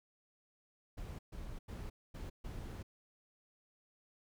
brown noise bursts at uneven times, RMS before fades -45 dBFS, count 5, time 0.97-1.19 / 1.32-1.59 / 1.68-1.9 / 2.14-2.3 / 2.44-2.83 s, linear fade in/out 10 ms, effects none

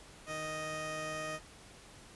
15% pulse tone pair together, 155.56 / 622.2 Hz, D#3 / D#5, 0 / 0 cents, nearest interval 2 octaves, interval 2400 cents, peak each -39 / -32 dBFS, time 0.26-1.4 s, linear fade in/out 50 ms, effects pink hiss -55 dBFS RMS until 2.15 s + resampled to 24000 Hz

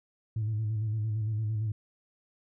sine tone with vibrato, 108.4 Hz, A2, 25 cents flat, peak -26 dBFS, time 0.36-1.72 s, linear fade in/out 5 ms, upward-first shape square, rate 8.8 Hz, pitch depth 42 cents each way, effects tanh soft clip ceiling -25 dBFS

